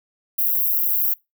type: high-pass noise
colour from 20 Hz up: white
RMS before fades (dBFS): -20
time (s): 0.38-1.14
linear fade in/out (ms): 10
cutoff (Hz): 12000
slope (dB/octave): 96
effects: noise-tail reverb RT60 0.2 s tail -23 dB re dry